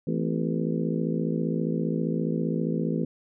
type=harmonic tone with a mistuned harmonic; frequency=55 Hz; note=A1; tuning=in tune; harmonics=3 / 4 / 5 / 6 / 7 / 8 / 9; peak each=-28 / -30 / -32 / -34 / -35 / -36 / -37 dBFS; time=0.07-3.05 s; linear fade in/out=5 ms; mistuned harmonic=5; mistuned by=-110 cents; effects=none